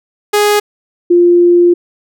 sawtooth / sine tone pair in turn, 415.3 / 349.2 Hz, G#4 / F4, 0 / 0 cents, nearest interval minor third, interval 300 cents, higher first, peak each -4 dBFS, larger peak neither, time 0.33-0.6 / 1.1-1.74 s, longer second, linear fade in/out 10 ms, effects none

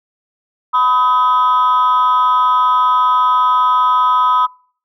sine tone pair together, 1000 / 1265.2 Hz, B5 / D#6, +21 / +29 cents, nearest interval major third, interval 408 cents, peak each -11 dBFS, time 0.73-4.47 s, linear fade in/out 20 ms, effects noise-tail reverb RT60 0.5 s tail -26 dB re dry + tanh soft clip ceiling -6 dBFS

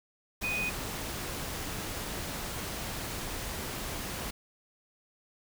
sine tone in noise, 2489 Hz, D#7, in tune, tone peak -30 dBFS, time 0.43-0.7 s, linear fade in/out 10 ms, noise pink, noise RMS -37 dBFS, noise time 0.41-4.31 s, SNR +4 dB, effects none

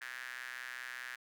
square tone with high-pass filter, 62.4 Hz, B1, 19 cents sharp, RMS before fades -45 dBFS, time 0.01-1.16 s, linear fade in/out 10 ms, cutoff 1700 Hz, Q 5.4, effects none

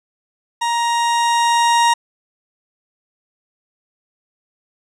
40% pulse tone with level ramp, 939 Hz, A#5, 12 cents sharp, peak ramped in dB -16 to -10 dBFS, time 0.61-1.94 s, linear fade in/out 10 ms, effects resampled to 22050 Hz + 8-bit

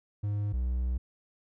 triangle tone pair in turn, 103.1 / 62.09 Hz, G#2 / B1, -12 / +10 cents, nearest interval major sixth, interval 878 cents, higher first, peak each -26 / -25 dBFS, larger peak second, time 0.23-0.53 / 0.53-0.98 s, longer second, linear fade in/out 10 ms, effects none

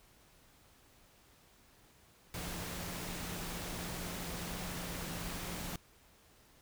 sine tone in noise, 174.61 Hz, F3, in tune, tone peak -46 dBFS, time 2.34-5.76 s, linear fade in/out 2 ms, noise pink, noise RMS -42 dBFS, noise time 2.34-5.76 s, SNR -7 dB, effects pink hiss -64 dBFS RMS until 6.61 s

